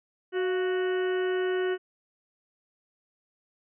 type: harmonic tone with a mistuned harmonic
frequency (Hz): 370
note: F#4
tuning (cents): 0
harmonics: 1 / 2 / 3 / 4 / 5 / 6 / 7 / 8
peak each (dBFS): -25 / -40 / -43 / -37 / -40 / -51 / -51 / -44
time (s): 0.32-1.78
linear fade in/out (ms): 50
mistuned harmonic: 2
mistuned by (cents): -81
effects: none